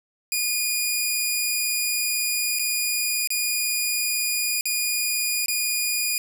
10% pulse tone with dropouts, 2446 Hz, D#7, 30 cents flat, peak -13 dBFS, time 0.32-6.18 s, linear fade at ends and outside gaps 1 ms, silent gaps 2.588-2.594 / 3.274-3.304 / 4.61-4.655 / 5.46-5.482 s, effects none

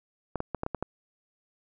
clicks, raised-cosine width 1 ms, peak -16 dBFS, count 7, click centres 0.357 / 0.404 / 0.547 / 0.634 / 0.664 / 0.747 / 0.826 s, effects none

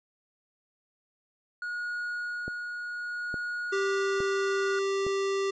triangle tone with tremolo, 1446 Hz, F#6, 40 cents flat, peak -29 dBFS, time 1.62-4.79 s, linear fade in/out 2 ms, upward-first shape sine, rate 0.66 Hz, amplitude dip 30%
click train, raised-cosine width 2 ms, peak -23 dBFS, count 4, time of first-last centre 2.48-5.066 s, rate 1.16 Hz
square tone, 392 Hz, G4, in tune, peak -27 dBFS, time 3.72-5.51 s, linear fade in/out 10 ms
effects resampled to 16000 Hz

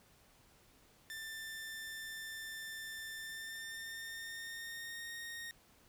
sawtooth tone with pitch glide, 1780 to 1856.7 Hz, A6 to A#6, +20 to -7 cents, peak -40 dBFS, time 1.1-5.51 s, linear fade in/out 0 ms, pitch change +73 cents, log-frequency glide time 3.14-5.14 s, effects pink hiss -66 dBFS RMS until 5.88 s

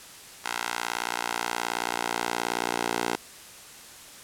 10% pulse tone with high-pass filter sweep, 58.7 Hz, A#1, 13 cents sharp, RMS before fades -30 dBFS, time 0.44-3.16 s, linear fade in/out 10 ms, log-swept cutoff 1100 to 480 Hz, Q 1, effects white hiss -46 dBFS RMS until 4.23 s + low-pass 11000 Hz 12 dB/octave

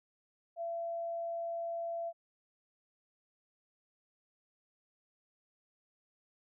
sine tone, 675 Hz, E5, 41 cents sharp, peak -35 dBFS, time 0.56-2.13 s, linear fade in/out 50 ms, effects none

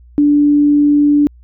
sine tone, 291.8 Hz, D4, 11 cents flat, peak -7 dBFS, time 0.18-1.27 s, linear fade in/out 0 ms, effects added 60 Hz sine -39 dBFS peak until 1.43 s

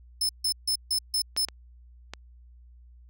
sawtooth tone bursts, 5240 Hz, E8, 11 cents flat, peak -21 dBFS, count 6, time 0.21-1.452 s, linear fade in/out 5 ms, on 82 ms, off 150 ms
clicks, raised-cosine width 0.2 ms, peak -18 dBFS, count 3, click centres 1.365 / 1.486 / 2.136 s
effects added 60 Hz sine -49 dBFS peak until 3.09 s

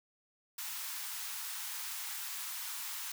white high-pass noise, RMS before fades -41 dBFS, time 0.58-3.12 s, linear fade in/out 5 ms, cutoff 830 Hz, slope 48 dB/octave, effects none

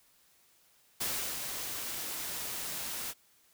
white noise with ADSR envelope, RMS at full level -33 dBFS, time 1-3.14 s, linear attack 12 ms, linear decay 350 ms, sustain -5 dB, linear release 43 ms, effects white hiss -66 dBFS RMS until 3.53 s

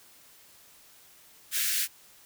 white high-pass noise, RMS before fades -28 dBFS, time 1.51-1.88 s, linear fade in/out 50 ms, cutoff 1500 Hz, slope 48 dB/octave, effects white hiss -56 dBFS RMS until 2.25 s

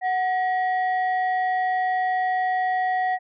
sine tone pair together, 740 / 1906.1 Hz, F#5 / A#6, 0 / +38 cents, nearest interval octave + major third, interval 1638 cents, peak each -20 / -27 dBFS, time 0.01-3.19 s, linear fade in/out 50 ms, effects tanh soft clip ceiling -15 dBFS

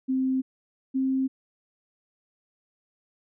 sine tone pair in turn, 261.6 / 264.5 Hz, C4 / C4, 0 / +19 cents, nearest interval unison, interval 19 cents, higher second, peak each -22 dBFS, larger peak neither, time 0.08-0.42 / 0.94-1.28 s, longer neither, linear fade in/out 20 ms, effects none

